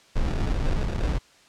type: noise with sample-and-hold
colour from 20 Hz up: brown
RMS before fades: -24 dBFS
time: 0.15-1.19 s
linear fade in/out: 20 ms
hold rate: 1050 Hz
effects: white hiss -55 dBFS RMS until 1.48 s + low-pass 6000 Hz 12 dB/octave